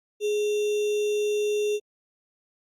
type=tone with sample-and-hold; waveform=sine; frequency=418.1 Hz; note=G#4; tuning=12 cents sharp; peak=-22 dBFS; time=0.2-1.8 s; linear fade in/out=50 ms; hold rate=3150 Hz; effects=low-pass 10000 Hz 12 dB/octave + Opus 48 kbps